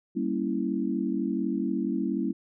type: chord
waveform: sine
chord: G diminished seventh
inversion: none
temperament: equal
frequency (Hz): 196 / 233.1 / 277.2 / 329.6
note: G3 / Bb3 / Db4 / Fb4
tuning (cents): 0 / 0 / 0 / 0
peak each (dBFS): -31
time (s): 0.15-2.33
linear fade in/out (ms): 20
effects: none